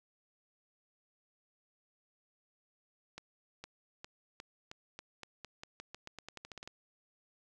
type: accelerating click train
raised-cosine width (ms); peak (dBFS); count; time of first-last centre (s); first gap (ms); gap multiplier
0.2; -28; 20; 3.18-6.675; 460; 0.88
effects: none